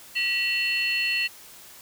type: tone cluster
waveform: sine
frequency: 1938 / 2700 / 2975 / 4305 Hz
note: B6 / E7 / F#7 / C8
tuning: -33 / +41 / +9 / +49 cents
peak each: -30 / -23 / -32 / -30 dBFS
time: 0.15-1.28 s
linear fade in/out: 20 ms
effects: tanh soft clip ceiling -16 dBFS + white hiss -47 dBFS RMS until 1.81 s